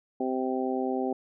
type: harmonic tone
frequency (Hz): 129.7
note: C3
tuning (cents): -15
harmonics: 2 / 3 / 4 / 5 / 6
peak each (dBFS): -30 / -31 / -35 / -38 / -34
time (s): 0.2-1.13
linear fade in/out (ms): 5
effects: none